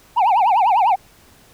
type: tone with vibrato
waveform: sine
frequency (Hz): 840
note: G#5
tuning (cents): +19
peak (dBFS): -9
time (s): 0.16-0.96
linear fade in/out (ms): 20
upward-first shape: triangle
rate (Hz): 10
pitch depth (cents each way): 300
effects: tanh soft clip ceiling -11 dBFS + pink hiss -50 dBFS RMS until 1.53 s